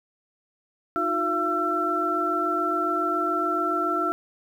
sine tone cluster, 313.6 / 360.7 / 681 / 1342 Hz, D#4 / F#4 / F5 / E6, +14 / -44 / -44 / +31 cents, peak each -30 / -30 / -30 / -24 dBFS, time 0.96-4.12 s, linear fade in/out 0 ms, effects 9-bit

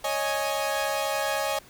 sawtooth chord, C# suspended second, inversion none, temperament equal with one note detuned, 554.4 / 624.4 / 830.6 Hz, C#5 / D#5 / G#5, 0 / +6 / 0 cents, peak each -26 dBFS, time 0.04-1.59 s, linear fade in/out 5 ms, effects pink hiss -52 dBFS RMS until 1.69 s

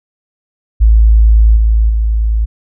sine tone with level steps, 54.7 Hz, A1, 9 cents flat, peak -3 / -6 / -9 dBFS, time 0.8-2.46 s, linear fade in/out 20 ms, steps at 1.56 / 1.89 s, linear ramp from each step 10 ms, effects none

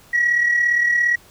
sine tone pair together, 1883.6 / 1921 Hz, A#6 / B6, +18 / -48 cents, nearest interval unison, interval 34 cents, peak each -22 / -14 dBFS, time 0.13-1.16 s, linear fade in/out 10 ms, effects tanh soft clip ceiling -10 dBFS + pink hiss -49 dBFS RMS until 1.3 s

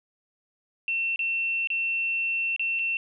sine tone with dropouts, 2700 Hz, E7, 41 cents sharp, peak -24 dBFS, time 0.88-2.97 s, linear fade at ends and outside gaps 1 ms, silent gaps 1.16-1.192 / 1.673-1.702 / 2.563-2.595 / 2.79-2.793 s, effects none

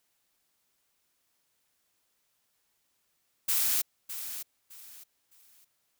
blue noise with echo, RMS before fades -27 dBFS, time 3.48-3.82 s, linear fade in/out 10 ms, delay 610 ms, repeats 3, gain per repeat -11 dB, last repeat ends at 5.65 s, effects white hiss -75 dBFS RMS until 5.99 s

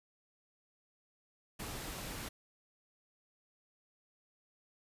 pink noise, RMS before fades -43 dBFS, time 1.59-2.29 s, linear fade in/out 10 ms, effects resampled to 32000 Hz

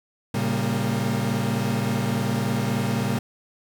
40% pulse tone cluster, 113.7 / 137.2 / 196.5 / 232.3 Hz, A#2 / C#3 / G3 / A#3, -43 / -17 / +4 / -6 cents, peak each -27 dBFS, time 0.34-3.19 s, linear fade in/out 5 ms, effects 9-bit

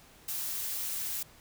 blue noise, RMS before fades -35 dBFS, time 0.28-1.23 s, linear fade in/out 5 ms, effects pink hiss -57 dBFS RMS until 1.4 s

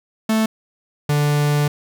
45% pulse tone pair in turn, 220 / 146.83 Hz, A3 / D3, 0 / 0 cents, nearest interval perfect fifth, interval 700 cents, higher first, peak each -15 dBFS, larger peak neither, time 0.29-0.46 / 1.09-1.68 s, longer second, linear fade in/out 5 ms, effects none

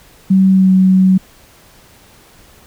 sine tone with pitch glide, 190.5 to 187.66 Hz, G3 to F#3, -49 to +25 cents, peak -6 dBFS, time 0.3-1.18 s, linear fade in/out 10 ms, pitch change -26 cents, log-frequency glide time 0.49-0.72 s, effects pink hiss -45 dBFS RMS until 2.66 s

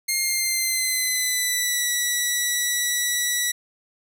10% pulse tone with pitch glide, 2125 to 1948.6 Hz, C7 to B6, +26 to -24 cents, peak -12 dBFS, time 0.08-3.52 s, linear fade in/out 10 ms, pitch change -150 cents, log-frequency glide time 0.2-1.85 s, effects none

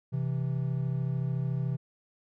triangle tone pair together, 130.57 / 164.2 Hz, C3 / E3, -3 / -6 cents, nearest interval major third, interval 397 cents, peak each -27 / -31 dBFS, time 0.12-1.77 s, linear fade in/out 20 ms, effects none

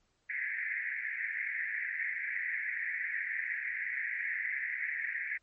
pink band-pass noise, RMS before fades -36 dBFS, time 0.29-5.38 s, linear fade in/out 10 ms, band 1700 to 2200 Hz, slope 96 dB/octave, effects pink hiss -75 dBFS RMS until 5.42 s + MP3 32 kbps

